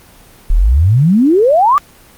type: exponential sweep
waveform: sine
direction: up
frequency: 33.94 to 1212 Hz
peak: -6 dBFS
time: 0.5-1.78 s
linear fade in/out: 0 ms
effects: pink hiss -42 dBFS RMS until 2.17 s + Opus 24 kbps